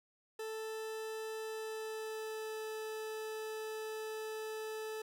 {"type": "tone with pitch glide", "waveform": "40% pulse", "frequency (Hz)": [440, 436], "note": ["A4", "A4"], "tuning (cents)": [0, -16], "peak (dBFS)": -39, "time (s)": [0.39, 5.02], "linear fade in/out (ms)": 5, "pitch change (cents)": -16, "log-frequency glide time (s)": [1.38, 2.65], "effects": []}